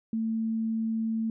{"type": "tone", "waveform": "sine", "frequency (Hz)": 223.6, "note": "A3", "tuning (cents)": 28, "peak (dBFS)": -26, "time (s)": [0.13, 1.3], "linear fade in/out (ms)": 2, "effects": []}